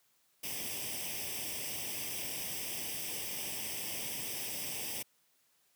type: noise with comb filter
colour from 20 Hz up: white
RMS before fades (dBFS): -39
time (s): 0.43-5.03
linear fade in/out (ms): 10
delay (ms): 0.36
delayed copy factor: +0.8
effects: white hiss -72 dBFS RMS until 5.75 s + high-pass 80 Hz 12 dB/octave